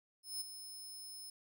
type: tone with ADSR envelope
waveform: 20% pulse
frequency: 5210 Hz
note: E8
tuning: 21 cents flat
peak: -32 dBFS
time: 0.23-1.3 s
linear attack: 180 ms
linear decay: 12 ms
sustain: -10 dB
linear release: 4 ms
effects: none